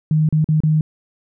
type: tone with dropouts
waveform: sine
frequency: 155.1 Hz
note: D#3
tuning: 5 cents flat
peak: -12 dBFS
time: 0.11-0.81 s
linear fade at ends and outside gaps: 2 ms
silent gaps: 0.289-0.325 / 0.444-0.488 / 0.604-0.635 s
effects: none